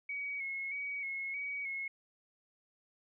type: tone with vibrato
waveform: sine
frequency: 2217 Hz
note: C#7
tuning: in tune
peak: -36 dBFS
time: 0.09-1.88 s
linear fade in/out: 5 ms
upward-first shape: square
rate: 1.6 Hz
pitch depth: 34 cents each way
effects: none